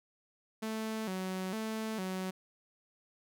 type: tone with vibrato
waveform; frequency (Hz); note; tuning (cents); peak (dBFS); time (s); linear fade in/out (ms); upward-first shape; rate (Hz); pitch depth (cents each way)
sawtooth; 202.8; G#3; -41; -31; 0.62-2.31; 10; square; 1.1; 140
effects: none